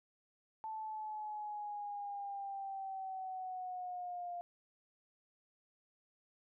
sine linear sweep, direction down, 880 to 698.5 Hz, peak -40 dBFS, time 0.64-4.41 s, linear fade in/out 0 ms, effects none

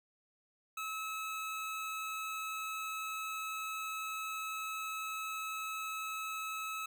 25% pulse tone, 1294 Hz, E6, 32 cents flat, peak -34 dBFS, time 0.77-6.86 s, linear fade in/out 5 ms, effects none

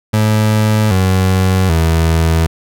30% pulse tone with pitch steps, 107.8 / 93.85 / 81.7 Hz, A2 / F#2 / E2, -35 / +25 / -15 cents, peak -7 dBFS, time 0.13-2.47 s, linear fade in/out 10 ms, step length 780 ms, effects none

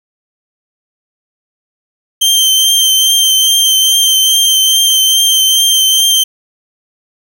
sawtooth tone with vibrato, 3136 Hz, G7, in tune, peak -4 dBFS, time 2.21-6.24 s, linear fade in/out 10 ms, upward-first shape triangle, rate 2.4 Hz, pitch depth 24 cents each way, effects none

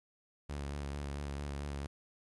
sawtooth tone with vibrato, 71.2 Hz, C#2, 47 cents sharp, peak -34 dBFS, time 0.49-1.87 s, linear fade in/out 10 ms, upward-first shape sine, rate 4.5 Hz, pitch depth 32 cents each way, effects resampled to 24000 Hz + 12-bit

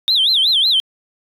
sine tone with vibrato, 3569 Hz, A7, 24 cents sharp, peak -10 dBFS, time 0.08-0.8 s, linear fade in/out 0 ms, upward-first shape sine, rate 5.4 Hz, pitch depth 260 cents each way, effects tanh soft clip ceiling -8 dBFS

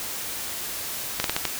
slowing click train, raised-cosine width 0.2 ms, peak -5 dBFS, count 5, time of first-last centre 1.2-1.453 s, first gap 42 ms, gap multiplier 1.28, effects white hiss -32 dBFS RMS until 1.59 s

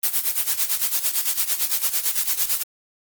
blue noise with tremolo, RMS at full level -19 dBFS, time 0.03-2.63 s, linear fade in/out 5 ms, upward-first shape sine, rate 8.9 Hz, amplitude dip 80%, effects Opus 24 kbps

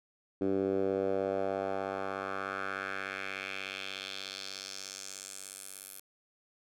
10% pulse tone with band-pass filter sweep, 96.7 Hz, G2, 23 cents flat, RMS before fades -36 dBFS, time 0.41-6 s, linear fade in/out 5 ms, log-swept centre 330 to 12000 Hz, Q 2.2, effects none

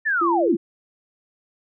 sine linear sweep, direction down, 1817 to 164.81 Hz, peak -18 dBFS, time 0.05-0.56 s, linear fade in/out 20 ms
sine tone, 340.3 Hz, F4, 45 cents flat, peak -20 dBFS, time 0.21-0.57 s, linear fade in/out 10 ms
effects none

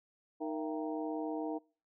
harmonic tone with a mistuned harmonic, 155.56 Hz, D#3, in tune, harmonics 2 / 3 / 4 / 5 / 6, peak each -37 / -41 / -43 / -45 / -47 dBFS, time 0.4-1.59 s, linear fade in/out 20 ms, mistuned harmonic 4, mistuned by +130 cents, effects noise-tail reverb RT60 0.4 s tail -26 dB re dry

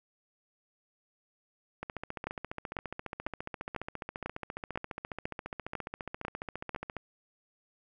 two click trains, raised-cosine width 0.5 ms, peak -19 / -22 dBFS, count 10 / 76, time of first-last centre 2.27-6.748 / 1.83-6.967 s, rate 2.01 / 14.6 Hz, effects none

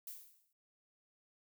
violet noise with exponential decay, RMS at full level -44 dBFS, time 0.07-0.53 s, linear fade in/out 2 ms, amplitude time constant 100 ms, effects none

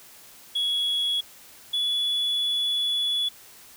sine tone pair in turn, 3352 / 3417 Hz, G#7 / G#7, +15 / +49 cents, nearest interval unison, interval 34 cents, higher second, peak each -20 dBFS, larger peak neither, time 0.55-1.21 / 1.73-3.29 s, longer second, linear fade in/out 10 ms, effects tanh soft clip ceiling -21 dBFS + white hiss -49 dBFS RMS until 3.76 s

